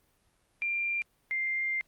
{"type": "tone pair in turn", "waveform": "sine", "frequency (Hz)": [2381, 2101], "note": ["D7", "C7"], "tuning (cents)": [23, 7], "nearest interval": "major second", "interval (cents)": 216, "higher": "first", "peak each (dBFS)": [-28, -28], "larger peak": "neither", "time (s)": [[0.62, 1.02], [1.31, 1.81]], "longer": "second", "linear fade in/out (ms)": 0, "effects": ["pink hiss -70 dBFS RMS until 1.87 s", "Opus 32 kbps"]}